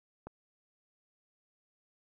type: click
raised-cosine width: 1 ms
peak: -29 dBFS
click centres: 0.27 s
effects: none